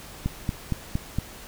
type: click train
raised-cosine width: 5 ms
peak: -12 dBFS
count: 5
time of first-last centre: 0.26-1.186 s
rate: 4.32 Hz
effects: pink hiss -43 dBFS RMS until 1.47 s